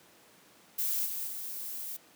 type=noise with level steps; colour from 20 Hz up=violet; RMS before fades=-31 / -36 / -39 dBFS; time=0.78-1.97 s; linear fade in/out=10 ms; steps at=1.05 / 1.26 s; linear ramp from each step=20 ms; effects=pink hiss -59 dBFS RMS until 2.15 s + high-pass 200 Hz 12 dB/octave